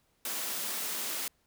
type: high-pass noise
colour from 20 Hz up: white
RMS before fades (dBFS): -35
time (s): 0.25-1.28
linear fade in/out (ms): 2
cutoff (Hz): 180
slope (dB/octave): 48
effects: pink hiss -72 dBFS RMS until 1.46 s